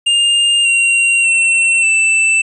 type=tone with pitch steps; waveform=square; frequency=2810 / 2757 / 2705 / 2654 Hz; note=F7 / F7 / E7 / E7; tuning=+10 / -23 / +44 / +11 cents; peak=-10 dBFS; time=0.06-2.42 s; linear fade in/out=10 ms; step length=590 ms; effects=resampled to 22050 Hz